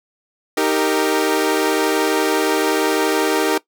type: chord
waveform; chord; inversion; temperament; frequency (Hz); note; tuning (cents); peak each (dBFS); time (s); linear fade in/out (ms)
sawtooth; Eb major; none; equal with one note detuned; 311.1 / 392 / 463.7; Eb4 / G4 / Bb4; 0 / 0 / -9; -16; 0.57-3.58; 5
effects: noise-tail reverb RT60 0.1 s tail -19 dB re dry